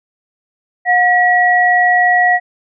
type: tone pair together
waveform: sine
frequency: 720.3 / 1923 Hz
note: F#5 / B6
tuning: -47 / -47 cents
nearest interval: octave + perfect fourth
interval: 1700 cents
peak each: -11 dBFS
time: 0.85-2.4 s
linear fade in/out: 50 ms
effects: none